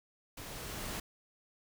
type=noise with level ramp; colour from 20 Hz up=pink; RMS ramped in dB=-46 to -39 dBFS; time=0.37-1 s; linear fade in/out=5 ms; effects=none